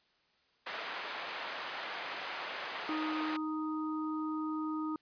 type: band-pass noise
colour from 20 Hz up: pink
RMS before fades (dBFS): -41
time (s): 0.66-3.37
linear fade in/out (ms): 10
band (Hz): 770 to 3100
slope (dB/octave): 12
type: harmonic tone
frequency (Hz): 311.1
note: D#4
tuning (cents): 0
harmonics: 1 / 3 / 4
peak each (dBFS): -34 / -46 / -41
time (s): 2.89-4.96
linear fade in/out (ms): 2
effects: white hiss -71 dBFS RMS until 5.01 s + resampled to 11025 Hz